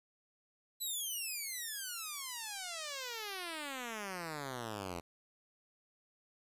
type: exponential sweep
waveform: 5% pulse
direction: down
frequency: 4043 to 82.41 Hz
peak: -29 dBFS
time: 0.8-5.01 s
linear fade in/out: 20 ms
effects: resampled to 32000 Hz + 11-bit